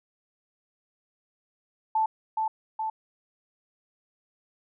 sine tone with echo, 878 Hz, A5, 4 cents flat, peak -21 dBFS, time 1.95-2.06 s, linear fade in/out 5 ms, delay 420 ms, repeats 2, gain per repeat -3 dB, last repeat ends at 2.9 s, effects none

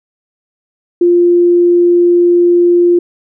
sine tone, 349.2 Hz, F4, in tune, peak -5 dBFS, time 1.01-2.99 s, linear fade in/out 5 ms, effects none

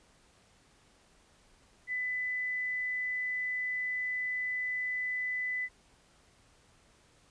sine tone, 2000 Hz, B6, 21 cents sharp, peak -31 dBFS, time 1.87-5.69 s, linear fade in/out 50 ms, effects pink hiss -64 dBFS RMS until 7.3 s + resampled to 22050 Hz

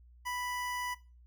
25% pulse tone, 987.8 Hz, B5, in tune, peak -31 dBFS, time 0.25-0.95 s, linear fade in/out 20 ms, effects noise-tail reverb RT60 0.3 s tail -18 dB re dry + added 60 Hz sine -55 dBFS peak until 1.26 s

